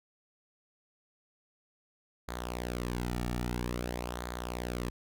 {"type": "tone with flanger", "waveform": "sawtooth", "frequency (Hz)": 60.5, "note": "B1", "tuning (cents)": -35, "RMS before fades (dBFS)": -36, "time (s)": [2.28, 4.9], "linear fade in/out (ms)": 5, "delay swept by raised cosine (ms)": [0.36, 1.96], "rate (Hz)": 0.5, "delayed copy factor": -0.65, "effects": []}